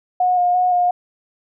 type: tone with vibrato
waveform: sine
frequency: 720 Hz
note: F#5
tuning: 47 cents flat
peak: -13 dBFS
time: 0.2-0.91 s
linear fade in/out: 5 ms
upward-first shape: square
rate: 2.9 Hz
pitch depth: 17 cents each way
effects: none